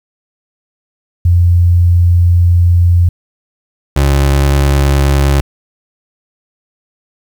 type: tone pair in turn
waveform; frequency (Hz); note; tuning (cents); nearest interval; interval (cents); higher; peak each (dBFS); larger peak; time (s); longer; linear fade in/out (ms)
sine / 30% pulse; 87.31 / 69.66; F2 / C#2; 0 / +9; major third; 391; first; -5; neither; 1.25-3.09 / 3.96-5.41; first; 5
effects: 7-bit